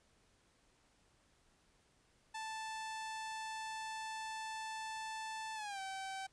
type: tone with pitch glide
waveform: sawtooth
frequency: 880 to 770.5 Hz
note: A5 to G5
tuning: 0 to -30 cents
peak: -38 dBFS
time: 2.34-6.27 s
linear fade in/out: 10 ms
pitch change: -230 cents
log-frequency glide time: 5.55-5.8 s
effects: pink hiss -72 dBFS RMS until 6.32 s + resampled to 22050 Hz